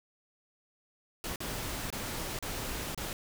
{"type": "noise with dropouts", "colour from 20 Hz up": "pink", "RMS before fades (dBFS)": -37, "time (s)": [1.24, 3.13], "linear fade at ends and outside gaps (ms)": 1, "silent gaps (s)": [[1.359, 1.404], [1.903, 1.926], [2.389, 2.425], [2.947, 2.976]], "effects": []}